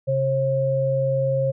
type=tone pair together; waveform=sine; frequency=134.5 / 538 Hz; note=C3 / C5; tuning=+48 / +48 cents; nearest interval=2 octaves; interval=2400 cents; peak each=-23 / -20 dBFS; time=0.07-1.52 s; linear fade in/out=20 ms; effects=none

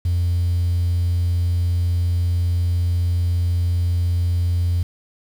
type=tone; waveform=triangle; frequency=87.3 Hz; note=F2; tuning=in tune; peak=-13 dBFS; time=0.05-4.83 s; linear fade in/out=5 ms; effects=tanh soft clip ceiling -13 dBFS + 7-bit

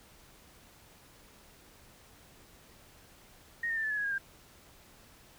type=tone with pitch steps; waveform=sine; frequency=1864.7 / 1823.2 / 1782.6 / 1742.8 / 1704 / 1666.1 / 1629 / 1592.7 Hz; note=A#6 / A#6 / A6 / A6 / G#6 / G#6 / G#6 / G6; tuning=0 / -39 / +22 / -17 / +44 / +5 / -34 / +27 cents; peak=-30 dBFS; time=3.63-4.182 s; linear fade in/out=5 ms; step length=69 ms; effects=pink hiss -58 dBFS RMS until 5.38 s

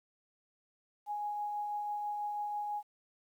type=tone with tremolo; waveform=sine; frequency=830.6 Hz; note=G#5; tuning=in tune; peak=-33 dBFS; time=1.06-2.83 s; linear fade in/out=50 ms; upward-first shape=triangle; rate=6.1 Hz; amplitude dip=25%; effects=11-bit

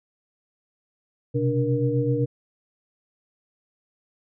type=tone cluster; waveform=sine; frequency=125.7 / 133.5 / 293 / 471.6 Hz; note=B2 / C3 / D4 / A#4; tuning=+31 / +35 / -4 / +20 cents; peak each=-24 / -27 / -27 / -25 dBFS; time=1.34-2.26 s; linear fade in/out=20 ms; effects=none

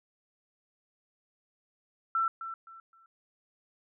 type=tone with echo; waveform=sine; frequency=1340 Hz; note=E6; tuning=28 cents sharp; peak=-25 dBFS; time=2.15-2.28 s; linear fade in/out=2 ms; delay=260 ms; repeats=3; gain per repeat=-11 dB; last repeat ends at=3.06 s; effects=none

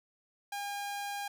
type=tone; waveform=sawtooth; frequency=809 Hz; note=G#5; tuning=46 cents flat; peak=-32 dBFS; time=0.52-1.28 s; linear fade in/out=5 ms; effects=none

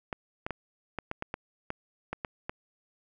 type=clicks; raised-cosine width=0.5 ms; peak=-18 dBFS; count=11; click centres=0.128 / 0.465 / 0.507 / 0.987 / 1.114 / 1.224 / 1.341 / 1.704 / 2.13 / 2.248 / 2.495 s; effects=none

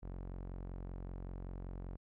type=tone with low-pass filter; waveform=sawtooth; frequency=45.22 Hz; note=F#1; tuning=39 cents flat; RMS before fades=-45 dBFS; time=0.02-1.97 s; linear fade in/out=20 ms; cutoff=1000 Hz; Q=0.57; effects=none

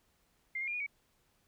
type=tone with pitch steps; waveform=sine; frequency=2101 / 2142 / 2402 / 2452 / 2263 Hz; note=C7 / C7 / D7 / D#7 / C#7; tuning=+7 / +40 / +38 / -26 / +35 cents; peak=-34 dBFS; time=0.55-0.865 s; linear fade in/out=5 ms; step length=63 ms; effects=pink hiss -73 dBFS RMS until 1.47 s

